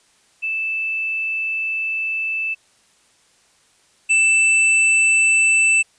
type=tone pair in turn; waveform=sine / square; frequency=2637 / 2650 Hz; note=E7 / E7; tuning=0 / +9 cents; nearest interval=unison; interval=9 cents; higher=second; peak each=-20 / -13 dBFS; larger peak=second; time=0.42-2.55 / 4.09-5.83 s; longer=first; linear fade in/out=20 ms; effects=white hiss -57 dBFS RMS until 5.98 s + resampled to 22050 Hz